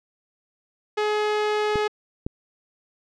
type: tone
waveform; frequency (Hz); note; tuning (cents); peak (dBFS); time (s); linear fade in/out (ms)
sawtooth; 422.5; G#4; +30; -17; 0.97-1.88; 10
type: clicks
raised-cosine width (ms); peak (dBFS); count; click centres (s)
3; -15; 2; 1.757 / 2.265
effects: low-pass 4000 Hz 12 dB/octave